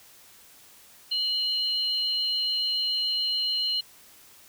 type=tone pair together; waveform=sine; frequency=2949 / 4171 Hz; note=F#7 / C8; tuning=-6 / -6 cents; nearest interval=tritone; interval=600 cents; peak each=-28 / -26 dBFS; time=1.11-3.81 s; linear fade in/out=10 ms; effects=white hiss -53 dBFS RMS until 4.48 s